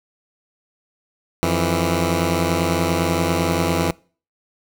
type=tone pair together; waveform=10% pulse; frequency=87.47 / 164.81 Hz; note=F2 / E3; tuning=+3 / 0 cents; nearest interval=major seventh; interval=1097 cents; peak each=-12 dBFS; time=1.43-3.91 s; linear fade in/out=0 ms; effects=noise-tail reverb RT60 0.4 s tail -24 dB re dry